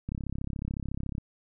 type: click train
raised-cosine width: 5 ms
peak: -21 dBFS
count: 38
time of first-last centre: 0.09-1.181 s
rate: 33.9 Hz
effects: none